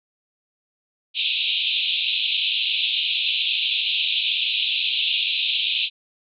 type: band-pass noise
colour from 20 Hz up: white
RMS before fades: -23 dBFS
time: 1.14-5.9 s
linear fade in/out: 50 ms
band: 2500 to 3900 Hz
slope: 96 dB/octave
effects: none